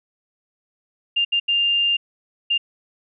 sine tone bursts at uneven times, 2800 Hz, F7, 4 cents sharp, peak -16 dBFS, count 4, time 1.16-1.25 / 1.32-1.4 / 1.48-1.97 / 2.5-2.58 s, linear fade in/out 10 ms, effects none

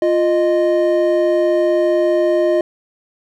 triangle tone pair together, 349.2 / 617.5 Hz, F4 / D#5, 0 / -13 cents, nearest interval minor seventh, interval 987 cents, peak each -13 dBFS, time 0.02-2.61 s, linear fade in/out 2 ms, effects none

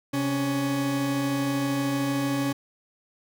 40% pulse tone pair together, 133.2 / 279.5 Hz, C3 / C#4, +31 / +14 cents, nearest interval octave + minor second, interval 1283 cents, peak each -30 / -24 dBFS, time 0.13-2.53 s, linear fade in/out 10 ms, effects none

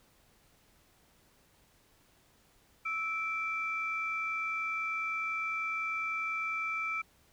sine tone pair together, 1312 / 2338 Hz, E6 / D7, -9 / -8 cents, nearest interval minor seventh, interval 1001 cents, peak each -35 / -33 dBFS, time 2.85-7.02 s, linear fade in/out 10 ms, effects tanh soft clip ceiling -24 dBFS + pink hiss -66 dBFS RMS until 7.32 s

